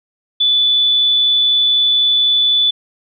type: tone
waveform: sine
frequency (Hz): 3476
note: A7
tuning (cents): -22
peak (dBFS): -10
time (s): 0.4-2.71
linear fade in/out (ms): 10
effects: none